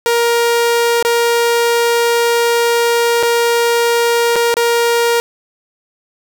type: tone with dropouts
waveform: sawtooth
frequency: 470 Hz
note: A#4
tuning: 14 cents sharp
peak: -7 dBFS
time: 0.06-5.2 s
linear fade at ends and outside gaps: 0 ms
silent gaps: 1.026-1.049 / 3.228-3.232 / 4.357-4.362 / 4.541-4.568 s
effects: 7-bit